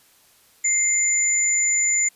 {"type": "tone pair together", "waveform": "sine", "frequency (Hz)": [2093, 7022], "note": ["C7", "A8"], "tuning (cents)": [0, -4], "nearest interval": "octave + major sixth", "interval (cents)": 2096, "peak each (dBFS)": [-24, -18], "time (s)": [0.64, 2.09], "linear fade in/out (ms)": 10, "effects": ["white hiss -56 dBFS RMS until 2.15 s", "resampled to 32000 Hz"]}